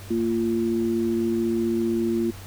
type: tone pair together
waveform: sine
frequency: 228.7 / 344.7 Hz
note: A#3 / F4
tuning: -33 / -23 cents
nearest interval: perfect fifth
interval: 710 cents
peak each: -24 / -23 dBFS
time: 0.1-2.31 s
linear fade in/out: 10 ms
effects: added 96 Hz sine -39 dBFS peak until 2.46 s + pink hiss -44 dBFS RMS until 2.46 s